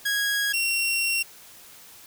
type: tone pair in turn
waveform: sawtooth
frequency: 1651 / 2736 Hz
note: G#6 / F7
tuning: -11 / -36 cents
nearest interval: major sixth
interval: 875 cents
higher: second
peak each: -19 dBFS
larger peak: neither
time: 0.05-0.53 / 0.53-1.23 s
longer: second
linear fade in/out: 10 ms
effects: white hiss -48 dBFS RMS until 2.06 s